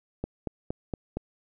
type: click train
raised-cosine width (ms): 2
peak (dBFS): -17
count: 5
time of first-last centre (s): 0.24-1.17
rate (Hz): 4.3
effects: none